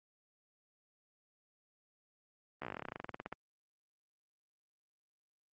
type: slowing click train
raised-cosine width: 0.5 ms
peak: -25 dBFS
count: 22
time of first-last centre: 2.62-3.326 s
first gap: 14 ms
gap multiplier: 1.08
effects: high-pass 100 Hz 12 dB/octave + Opus 32 kbps